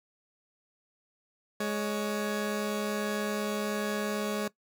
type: tone pair together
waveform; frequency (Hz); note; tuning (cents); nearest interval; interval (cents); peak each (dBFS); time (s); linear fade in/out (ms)
20% pulse; 209 / 556.9; G#3 / C#5; +11 / +8; octave + perfect fourth; 1697; -26 / -30; 1.6-4.48; 5
effects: noise-tail reverb RT60 0.1 s tail -19 dB re dry